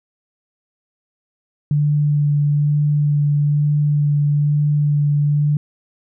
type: tone with vibrato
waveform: sine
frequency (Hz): 146.83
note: D3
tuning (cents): 0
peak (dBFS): -13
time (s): 1.71-5.57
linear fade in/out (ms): 2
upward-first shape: sine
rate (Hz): 1.1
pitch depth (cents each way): 12
effects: none